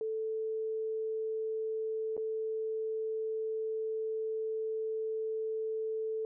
sine tone with dropouts, 440 Hz, A4, in tune, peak -32 dBFS, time 0.01-6.25 s, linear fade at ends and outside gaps 1 ms, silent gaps 2.167-2.177 s, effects none

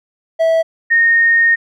triangle / sine tone pair in turn, 653 / 1847 Hz, E5 / A#6, -17 / -16 cents, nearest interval octave + tritone, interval 1801 cents, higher second, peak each -8 dBFS, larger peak neither, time 0.39-0.63 / 0.9-1.56 s, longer second, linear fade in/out 20 ms, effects none

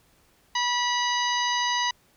harmonic tone with a mistuned harmonic, 974 Hz, B5, 24 cents flat, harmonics 1 / 2 / 3 / 4 / 5 / 6, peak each -26 / -29 / -31 / -32 / -33 / -34 dBFS, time 0.55-1.91 s, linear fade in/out 5 ms, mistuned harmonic 6, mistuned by +86 cents, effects pink hiss -62 dBFS RMS until 2.16 s

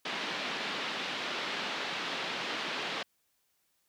white band-pass noise, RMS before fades -36 dBFS, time 0.05-3.03 s, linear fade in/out 5 ms, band 170 to 3800 Hz, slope 24 dB/octave, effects white hiss -75 dBFS RMS until 3.88 s

